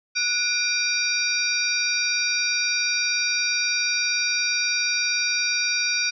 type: tone cluster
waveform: sine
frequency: 1469 / 2396 / 3762 / 4674 / 5680 Hz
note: F#6 / D7 / A#7 / D8 / F8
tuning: -13 / +34 / +15 / -9 / +28 cents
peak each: -29 / -25 / -34 / -26 / -27 dBFS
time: 0.15-6.11 s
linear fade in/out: 20 ms
effects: none